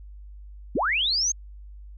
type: linear sweep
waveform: sine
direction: up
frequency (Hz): 154.4 to 6500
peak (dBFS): -21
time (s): 0.75-1.32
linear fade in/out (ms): 5
effects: added 50 Hz sine -40 dBFS peak until 1.97 s